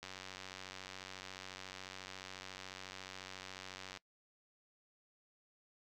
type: click train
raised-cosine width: 0.2 ms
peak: -29 dBFS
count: 372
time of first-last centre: 0.03-3.973 s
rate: 94.1 Hz
effects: noise-tail reverb RT60 0.1 s tail -22 dB re dry